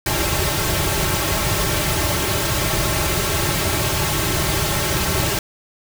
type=noise with comb filter; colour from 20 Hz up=pink; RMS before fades=-20 dBFS; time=0.06-5.39 s; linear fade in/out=2 ms; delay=4.1 ms; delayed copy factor=-0.8; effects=none